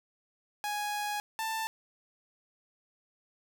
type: tone pair in turn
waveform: sawtooth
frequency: 830.6 / 887.9 Hz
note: G#5 / A5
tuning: 0 / +15 cents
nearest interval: minor second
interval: 115 cents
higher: second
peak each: -28 dBFS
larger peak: neither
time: 0.64-1.2 / 1.39-1.67 s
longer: first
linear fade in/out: 0 ms
effects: none